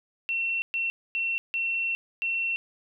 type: tone bursts at uneven times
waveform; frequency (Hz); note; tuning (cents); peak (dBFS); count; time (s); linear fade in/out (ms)
sine; 2712; E7; +49; -25; 5; 0.29-0.62 / 0.74-0.9 / 1.15-1.38 / 1.54-1.95 / 2.22-2.56; 0
effects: none